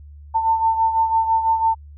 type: beating tone pair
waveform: sine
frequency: 896 / 902 Hz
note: A5 / A5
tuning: +31 / +43 cents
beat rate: 6 Hz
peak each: -16 / -23 dBFS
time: 0.34-1.75 s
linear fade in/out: 20 ms
effects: added 73 Hz sine -38 dBFS peak until 1.97 s